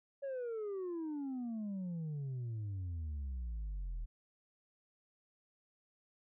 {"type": "exponential sweep", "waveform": "sine", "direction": "down", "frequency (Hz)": [564, 39], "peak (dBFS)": -35, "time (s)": [0.22, 4.06], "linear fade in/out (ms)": 20, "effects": ["tanh soft clip ceiling -37 dBFS"]}